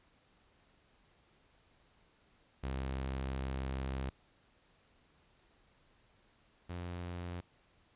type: tone pair in turn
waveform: sawtooth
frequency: 66.2 / 87.93 Hz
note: C2 / F2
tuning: +21 / +12 cents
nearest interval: perfect fourth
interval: 491 cents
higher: second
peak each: -32 / -36 dBFS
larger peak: first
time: 2.63-4.1 / 6.69-7.41 s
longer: first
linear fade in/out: 10 ms
effects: pink hiss -69 dBFS RMS until 7.95 s + resampled to 8000 Hz